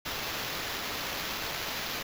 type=noise with sample-and-hold; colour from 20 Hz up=blue; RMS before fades=-35 dBFS; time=0.05-2.03 s; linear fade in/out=10 ms; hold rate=8820 Hz; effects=none